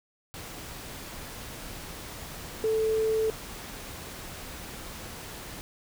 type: tone in noise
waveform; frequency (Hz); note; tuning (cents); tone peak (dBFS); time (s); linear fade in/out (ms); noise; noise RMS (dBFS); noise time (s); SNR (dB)
sine; 440; A4; 0; -23; 2.64-3.3; 0; pink; -41; 0.34-5.61; +15
effects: none